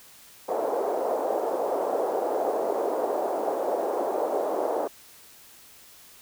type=band-pass noise; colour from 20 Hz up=white; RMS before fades=-27 dBFS; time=0.48-4.88 s; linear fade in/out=10 ms; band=400 to 690 Hz; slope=24 dB/octave; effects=white hiss -51 dBFS RMS until 6.21 s